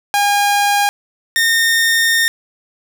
sawtooth tone pair in turn, 813 / 1830.4 Hz, G#5 / A#6, -37 / -32 cents, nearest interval octave + major second, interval 1405 cents, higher second, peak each -8 dBFS, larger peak neither, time 0.14-0.89 / 1.36-2.28 s, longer second, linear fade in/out 0 ms, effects none

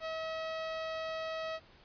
sawtooth tone, 642 Hz, E5, 46 cents flat, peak -32 dBFS, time 0-1.6 s, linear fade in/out 50 ms, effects pink hiss -60 dBFS RMS until 1.84 s + resampled to 11025 Hz

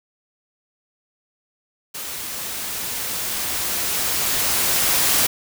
white noise with level ramp, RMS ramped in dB -31 to -17 dBFS, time 1.94-5.27 s, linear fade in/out 10 ms, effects none

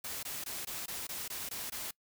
white noise bursts, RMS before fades -40 dBFS, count 9, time 0.04-1.91 s, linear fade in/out 5 ms, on 190 ms, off 20 ms, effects noise-tail reverb RT60 0.1 s tail -24 dB re dry

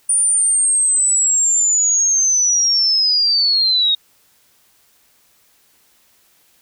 sine linear sweep, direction down, 9397 to 3729 Hz, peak -12 dBFS, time 0.09-3.95 s, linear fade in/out 5 ms, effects white hiss -56 dBFS RMS until 6.61 s

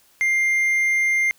triangle tone pair in turn, 2100 / 2100 Hz, C7 / C7, +6 / +6 cents, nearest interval unison, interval 0 cents, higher neither, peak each -15 dBFS, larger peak neither, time 0.21-0.63 / 0.63-1.31 s, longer second, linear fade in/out 0 ms, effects white hiss -57 dBFS RMS until 1.38 s

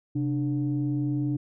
sine tone pair together, 132.03 / 296.4 Hz, C3 / D4, +16 / +16 cents, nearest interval octave + major second, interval 1400 cents, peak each -26 dBFS, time 0.15-1.37 s, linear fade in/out 10 ms, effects tanh soft clip ceiling -18 dBFS

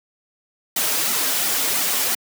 white noise with flanger, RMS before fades -21 dBFS, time 0.76-2.15 s, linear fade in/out 5 ms, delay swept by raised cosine 1.8 to 6 ms, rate 2.9 Hz, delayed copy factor -0.8, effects high-pass 200 Hz 12 dB/octave

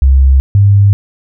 sine tone pair in turn, 66.8 / 100.39 Hz, C2 / G2, +36 / +42 cents, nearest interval perfect fifth, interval 706 cents, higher second, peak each -3 dBFS, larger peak neither, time 0.02-0.4 / 0.55-0.93 s, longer neither, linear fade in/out 0 ms, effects none

